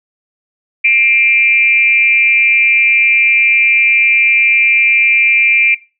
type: tone with frequency modulation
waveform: sine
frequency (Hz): 2366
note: D7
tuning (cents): +12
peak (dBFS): -6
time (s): 0.84-5.75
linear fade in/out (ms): 10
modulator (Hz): 240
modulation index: 0.57
effects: noise-tail reverb RT60 0.3 s tail -20 dB re dry